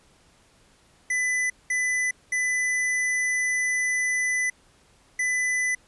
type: tone bursts at uneven times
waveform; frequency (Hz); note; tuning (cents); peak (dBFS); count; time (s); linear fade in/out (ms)
square; 2000; B6; +21; -23; 4; 1.1-1.5 / 1.7-2.11 / 2.32-4.5 / 5.19-5.75; 5
effects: pink hiss -59 dBFS RMS until 5.87 s + resampled to 24000 Hz